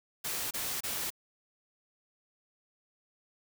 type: noise bursts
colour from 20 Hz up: white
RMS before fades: -35 dBFS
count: 3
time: 0.24-1.104 s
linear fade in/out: 10 ms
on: 270 ms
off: 27 ms
effects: none